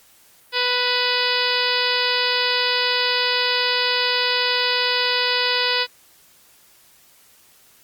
harmonic tone with a mistuned harmonic, 493.9 Hz, B4, in tune, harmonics 1 / 2 / 3 / 4 / 5 / 6 / 7 / 8 / 9 / 10, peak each -27 / -27 / -27 / -27 / -27 / -27 / -27 / -27 / -27 / -27 dBFS, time 0.52-5.87 s, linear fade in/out 50 ms, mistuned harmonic 5, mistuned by +26 cents, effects white hiss -53 dBFS RMS until 7.83 s + Opus 48 kbps

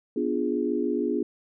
sine chord, B diminished seventh, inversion none, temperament equal, 246.9 / 293.7 / 349.2 / 415.3 Hz, B3 / D4 / F4 / Ab4, 0 / 0 / 0 / 0 cents, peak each -29 dBFS, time 0.16-1.23 s, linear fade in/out 5 ms, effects none

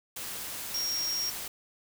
sine tone in noise, 5588 Hz, F8, in tune, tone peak -29 dBFS, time 0.74-1.3 s, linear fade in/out 5 ms, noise white, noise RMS -38 dBFS, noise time 0.16-1.48 s, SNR +6 dB, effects none

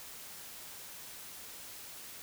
silence, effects white hiss -48 dBFS RMS until 2.22 s

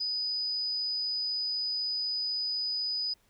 sine tone, 4978 Hz, D#8, in tune, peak -29 dBFS, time 0-3.14 s, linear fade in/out 10 ms, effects pink hiss -68 dBFS RMS until 3.29 s

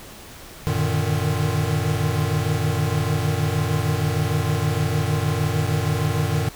square tone cluster, 94.1 / 115.8 / 148.7 / 155.2 Hz, F#2 / A#2 / D3 / D#3, +30 / -11 / +22 / -4 cents, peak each -26 dBFS, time 0.67-6.49 s, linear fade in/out 0 ms, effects pink hiss -41 dBFS RMS until 6.55 s

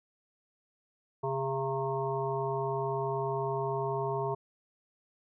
harmonic tone with a mistuned harmonic, 135.4 Hz, C#3, 40 cents flat, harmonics 1 / 3 / 5 / 7 / 8, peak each -36 / -33 / -37 / -36 / -40 dBFS, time 1.23-4.35 s, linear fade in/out 10 ms, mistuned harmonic 7, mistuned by -44 cents, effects none

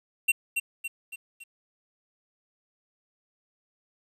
square tone with echo, 2735 Hz, F7, 37 cents flat, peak -19 dBFS, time 0.28-0.32 s, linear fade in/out 10 ms, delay 280 ms, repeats 4, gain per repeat -6 dB, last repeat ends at 1.44 s, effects resampled to 32000 Hz + 10-bit

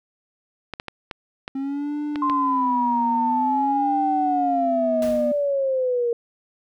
clicks, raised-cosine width 0.3 ms, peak -14 dBFS, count 7, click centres 0.737 / 0.799 / 0.883 / 1.112 / 1.479 / 2.158 / 2.298 s
triangle tone with vibrato, 267.1 Hz, C4, 36 cents sharp, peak -22 dBFS, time 1.55-5.32 s, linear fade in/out 5 ms, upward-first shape sine, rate 0.49 Hz, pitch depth 180 cents each way
sine linear sweep, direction down, 1053 to 466.2 Hz, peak -19 dBFS, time 2.22-6.13 s, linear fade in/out 2 ms
pink noise with exponential decay, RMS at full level -34 dBFS, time 5.02-5.53 s, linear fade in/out 2 ms, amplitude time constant 110 ms
effects none

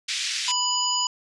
white band-pass noise, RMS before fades -28 dBFS, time 0.08-0.52 s, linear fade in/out 10 ms, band 2000 to 6100 Hz, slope 24 dB/octave
harmonic tone, 989 Hz, B5, 2 cents sharp, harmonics 1 / 3 / 5 / 7, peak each -27 / -27 / -27 / -27 dBFS, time 0.48-1.07 s, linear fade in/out 2 ms
effects resampled to 24000 Hz

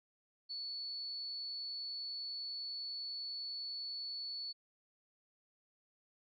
sine tone, 4435 Hz, C#8, in tune, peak -40 dBFS, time 0.49-4.53 s, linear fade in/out 20 ms, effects none

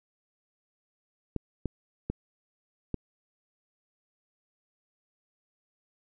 clicks, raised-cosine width 3 ms, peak -17 dBFS, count 4, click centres 1.363 / 1.657 / 2.1 / 2.943 s, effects none

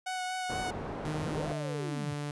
sawtooth tone with vibrato, 739 Hz, F#5, 2 cents flat, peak -29 dBFS, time 0.06-0.71 s, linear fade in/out 10 ms, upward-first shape sine, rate 4.2 Hz, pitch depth 13 cents each way
white low-pass noise, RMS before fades -38 dBFS, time 0.49-1.53 s, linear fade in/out 10 ms, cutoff 650 Hz, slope 12 dB/octave
sawtooth tone with pitch glide, 153 to 146.26 Hz, D#3 to D3, -29 to -7 cents, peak -30 dBFS, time 1.05-2.31 s, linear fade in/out 2 ms, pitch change -78 cents, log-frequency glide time 1.37-1.74 s
sine linear two-way sweep, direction up then down, 60.3 to 712 to 94.4 Hz, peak -37 dBFS, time 1.22-2.14 s, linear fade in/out 10 ms, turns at 1.49 s
effects resampled to 24000 Hz

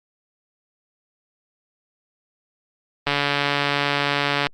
click train, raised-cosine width 0.3 ms, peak -4 dBFS, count 201, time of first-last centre 3.07-4.469 s, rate 143 Hz, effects Opus 32 kbps

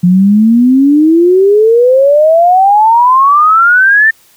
sine exponential sweep, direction up, 174 to 1808 Hz, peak -3 dBFS, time 0.03-4.11 s, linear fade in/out 10 ms, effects white hiss -46 dBFS RMS until 4.36 s

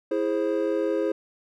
triangle chord, E augmented, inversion none, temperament equal with one note detuned, 329.6 / 415.3 / 527.8 Hz, E4 / G#4 / B#4, 0 / 0 / +15 cents, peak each -25 dBFS, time 0.11-1.12 s, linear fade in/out 5 ms, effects none

